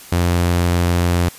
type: tone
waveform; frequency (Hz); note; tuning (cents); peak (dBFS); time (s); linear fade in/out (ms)
sawtooth; 87.31; F2; 0; -10; 0.12-1.29; 5
effects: white hiss -39 dBFS RMS until 1.38 s + resampled to 32000 Hz